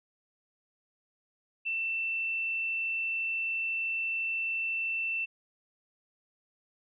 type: tone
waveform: sine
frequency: 2677 Hz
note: E7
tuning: 26 cents sharp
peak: -29 dBFS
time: 1.65-5.26 s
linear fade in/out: 20 ms
effects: none